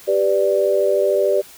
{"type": "chord", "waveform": "sine", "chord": "G major", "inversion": "none", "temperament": "equal", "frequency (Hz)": [392, 493.9, 587.3], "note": ["G4", "B4", "D5"], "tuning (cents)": [0, 0, 0], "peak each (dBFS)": [-18, -21, -17], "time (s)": [0.07, 1.42], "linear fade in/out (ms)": 20, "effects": ["white hiss -43 dBFS RMS until 1.57 s"]}